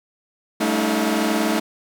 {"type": "tone cluster", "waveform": "sawtooth", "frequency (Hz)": [198, 219, 287.4, 319.6, 708], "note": ["G3", "A3", "D4", "D#4", "F5"], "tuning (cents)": [18, -8, -37, 47, 23], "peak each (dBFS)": [-26, -18, -23, -19, -26], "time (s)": [0.6, 1.6], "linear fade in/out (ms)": 10, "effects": []}